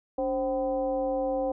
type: tone with frequency modulation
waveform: sine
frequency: 527 Hz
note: C5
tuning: 12 cents sharp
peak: -25 dBFS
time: 0.18-1.52 s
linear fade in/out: 5 ms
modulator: 241 Hz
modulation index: 0.88
effects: none